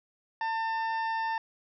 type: harmonic tone with a mistuned harmonic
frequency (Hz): 898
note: A5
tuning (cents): +35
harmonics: 1 / 2 / 3 / 4 / 5 / 6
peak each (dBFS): -29 / -35 / -47 / -51 / -53 / -52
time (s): 0.41-1.38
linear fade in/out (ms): 2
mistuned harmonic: 5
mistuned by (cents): +69
effects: none